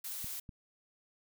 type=noise; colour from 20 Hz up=blue; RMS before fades=-41 dBFS; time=0.04-0.4 s; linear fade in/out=5 ms
type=clicks; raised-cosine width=5 ms; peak=-34 dBFS; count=2; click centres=0.244 / 0.492 s
effects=none